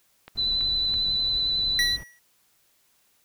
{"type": "click train", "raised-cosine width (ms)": 0.3, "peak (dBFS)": -25, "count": 3, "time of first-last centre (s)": [0.28, 0.94], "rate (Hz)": 3.03}
{"type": "noise", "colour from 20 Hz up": "brown", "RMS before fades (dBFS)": -39, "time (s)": [0.35, 2.04], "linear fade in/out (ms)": 10}
{"type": "tone with vibrato", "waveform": "sine", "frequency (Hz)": 4000, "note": "B7", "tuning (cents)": 21, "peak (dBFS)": -22, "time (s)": [0.37, 1.97], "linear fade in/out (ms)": 20, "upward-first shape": "sine", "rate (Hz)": 11, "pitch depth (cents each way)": 19}
{"type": "tone with exponential decay", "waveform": "square", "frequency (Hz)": 1930, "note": "B6", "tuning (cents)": -40, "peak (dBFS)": -20, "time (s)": [1.79, 2.19], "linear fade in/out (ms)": 1, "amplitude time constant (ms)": 86}
{"effects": ["white hiss -65 dBFS RMS until 3.24 s"]}